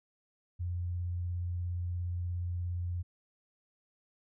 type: tone with vibrato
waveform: sine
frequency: 88 Hz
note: F2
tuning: 14 cents sharp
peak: -32 dBFS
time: 0.59-3.03 s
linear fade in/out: 20 ms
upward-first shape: square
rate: 17 Hz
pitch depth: 11 cents each way
effects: none